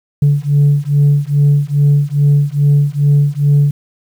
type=beating tone pair; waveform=sine; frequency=142.9 / 145.3 Hz; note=D3 / D3; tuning=-47 / -18 cents; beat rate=2.4 Hz; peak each=-10 dBFS; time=0.22-3.71 s; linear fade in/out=5 ms; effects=tanh soft clip ceiling -4 dBFS + 7-bit